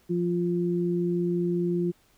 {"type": "tone pair together", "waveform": "sine", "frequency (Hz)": [174.6, 349.2], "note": ["F3", "F4"], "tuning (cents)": [0, 0], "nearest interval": "octave", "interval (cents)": 1200, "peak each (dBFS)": -26, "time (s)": [0.09, 1.92], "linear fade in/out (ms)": 20, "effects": ["pink hiss -63 dBFS RMS until 2.17 s"]}